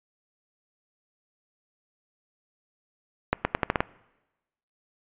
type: accelerating click train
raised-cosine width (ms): 0.5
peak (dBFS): -6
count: 7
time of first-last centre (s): 3.33-3.805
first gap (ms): 120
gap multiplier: 0.83
effects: noise-tail reverb RT60 1.0 s tail -22 dB re dry + resampled to 8000 Hz